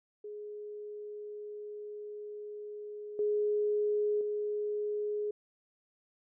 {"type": "tone with level steps", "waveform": "sine", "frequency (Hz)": 418.1, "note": "G#4", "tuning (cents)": 12, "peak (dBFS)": [-40, -27, -31], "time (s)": [0.24, 5.31], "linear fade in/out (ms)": 5, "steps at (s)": [3.19, 4.21], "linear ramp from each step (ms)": 2, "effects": []}